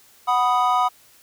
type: chord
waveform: triangle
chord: B major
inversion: second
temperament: equal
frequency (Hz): 740 / 987.8 / 1244.5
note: F#5 / B5 / D#6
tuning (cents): 0 / 0 / 0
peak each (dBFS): -19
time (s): 0.27-0.89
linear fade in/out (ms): 20
effects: white hiss -53 dBFS RMS until 1.22 s